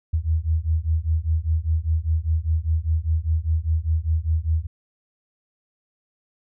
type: beating tone pair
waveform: sine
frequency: 77.78 / 82.78 Hz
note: D#2 / E2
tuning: 0 / +8 cents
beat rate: 5 Hz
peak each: -22 dBFS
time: 0.13-4.67 s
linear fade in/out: 10 ms
effects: none